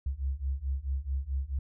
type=beating tone pair; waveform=sine; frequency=65.41 / 70.01 Hz; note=C2 / C#2; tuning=0 / +18 cents; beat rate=4.6 Hz; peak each=-33 / -32 dBFS; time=0.06-1.59 s; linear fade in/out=5 ms; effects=none